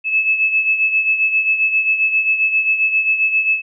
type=beating tone pair; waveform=sine; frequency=2602 / 2609.5 Hz; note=E7 / E7; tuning=-23 / -18 cents; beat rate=7.5 Hz; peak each=-14 / -21 dBFS; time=0.04-3.62 s; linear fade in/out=50 ms; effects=none